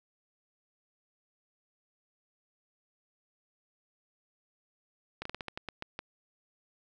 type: slowing click train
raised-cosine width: 0.3 ms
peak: -21 dBFS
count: 10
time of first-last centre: 5.22-5.991 s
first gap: 34 ms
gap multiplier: 1.22
effects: none